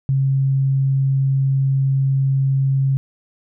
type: tone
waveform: sine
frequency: 135.4 Hz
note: C#3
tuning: 40 cents flat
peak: -14 dBFS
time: 0.09-2.97 s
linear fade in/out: 0 ms
effects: none